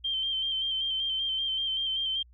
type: tone with vibrato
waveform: sine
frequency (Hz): 3136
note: G7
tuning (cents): 0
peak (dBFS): -27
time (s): 0.04-2.23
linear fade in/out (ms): 10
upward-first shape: square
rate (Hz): 5.2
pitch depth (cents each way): 27
effects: added 60 Hz sine -53 dBFS peak until 2.33 s